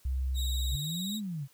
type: tone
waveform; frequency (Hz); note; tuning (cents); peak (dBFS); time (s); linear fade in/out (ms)
sine; 65.3; C2; -3; -28; 0.05-0.76; 5
type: tone with vibrato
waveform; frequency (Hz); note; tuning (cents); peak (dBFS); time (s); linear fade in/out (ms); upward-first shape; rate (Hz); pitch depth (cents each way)
sawtooth; 3800; A#7; +33; -33; 0.34-1.21; 50; sine; 20; 52
type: exponential two-way sweep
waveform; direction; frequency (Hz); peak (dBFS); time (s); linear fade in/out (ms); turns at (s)
sine; up then down; 129.4 to 220 to 129.4; -33; 0.7-1.48; 50; 1.18
effects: white hiss -63 dBFS RMS until 1.53 s